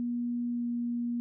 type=tone with pitch glide; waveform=sine; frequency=240.3 to 238.6 Hz; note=B3 to A#3; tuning=-47 to +41 cents; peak=-29 dBFS; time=0-1.2 s; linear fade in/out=0 ms; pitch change=-12 cents; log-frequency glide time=0.49-0.66 s; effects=none